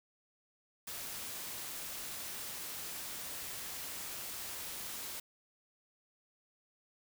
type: noise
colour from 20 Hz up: white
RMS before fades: -43 dBFS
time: 0.87-5.2 s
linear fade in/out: 5 ms
effects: none